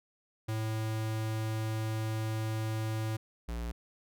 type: tone pair in turn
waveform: square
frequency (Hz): 110 / 58.27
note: A2 / A#1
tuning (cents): 0 / 0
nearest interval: major seventh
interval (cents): 1100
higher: first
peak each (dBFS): -32 / -35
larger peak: first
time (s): 0.48-3.17 / 3.48-3.72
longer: first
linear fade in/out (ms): 10
effects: none